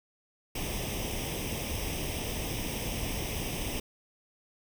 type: noise with comb filter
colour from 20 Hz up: pink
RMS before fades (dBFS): -34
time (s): 0.55-3.8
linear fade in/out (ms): 5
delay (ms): 0.35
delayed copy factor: +0.75
effects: none